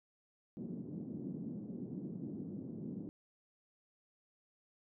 white band-pass noise, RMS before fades -44 dBFS, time 0.57-3.09 s, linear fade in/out 0 ms, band 150 to 280 Hz, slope 24 dB/octave, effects none

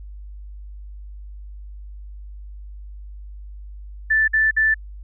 sine tone bursts, 1760 Hz, A6, in tune, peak -14 dBFS, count 3, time 4.1-4.744 s, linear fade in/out 10 ms, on 180 ms, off 52 ms, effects added 50 Hz sine -34 dBFS peak until 5.03 s

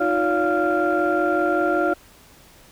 sine tone cluster, 314.1 / 359.3 / 571 / 700 / 1388 Hz, D#4 / F4 / D5 / F5 / F6, +16 / +49 / -49 / +4 / -11 cents, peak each -23 dBFS, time 0-1.94 s, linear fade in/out 10 ms, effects tanh soft clip ceiling -11 dBFS + pink hiss -50 dBFS RMS until 2.71 s

